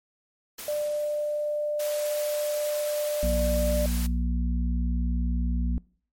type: noise with exponential decay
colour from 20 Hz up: white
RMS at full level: -37 dBFS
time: 0.58-2.19 s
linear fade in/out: 5 ms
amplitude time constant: 350 ms
type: tone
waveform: sine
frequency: 595 Hz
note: D5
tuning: 22 cents sharp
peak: -25 dBFS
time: 0.68-3.86 s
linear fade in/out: 2 ms
type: high-pass noise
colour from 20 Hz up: white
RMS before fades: -37 dBFS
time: 1.79-4.07 s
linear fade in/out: 10 ms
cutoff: 410 Hz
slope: 24 dB/octave
type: harmonic tone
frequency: 60 Hz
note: B1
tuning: 49 cents flat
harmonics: 1 / 3 / 4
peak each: -24 / -31 / -33 dBFS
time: 3.23-5.78 s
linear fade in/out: 0 ms
effects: noise-tail reverb RT60 0.5 s tail -23 dB re dry + MP3 64 kbps